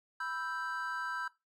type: chord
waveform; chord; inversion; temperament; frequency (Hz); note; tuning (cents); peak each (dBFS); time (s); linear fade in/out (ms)
triangle; E minor; second; equal; 987.8 / 1318.5 / 1568; B5 / E6 / G6; 0 / 0 / 0; -40 / -38 / -36; 0.2-1.28; 5
effects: noise-tail reverb RT60 0.2 s tail -17 dB re dry